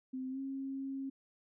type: tone with pitch glide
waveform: sine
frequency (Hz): 259.5 to 270.2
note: C4 to C#4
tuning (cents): -14 to -44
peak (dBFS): -37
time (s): 0.13-1.1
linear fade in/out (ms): 10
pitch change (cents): +70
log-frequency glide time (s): 0.3-0.39
effects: none